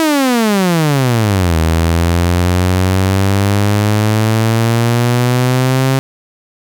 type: exponential two-way sweep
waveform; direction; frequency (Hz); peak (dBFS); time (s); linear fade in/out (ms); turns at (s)
sawtooth; down then up; 327.9 to 80.2 to 134.2; -6; 0-5.99; 0; 1.57
effects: 8-bit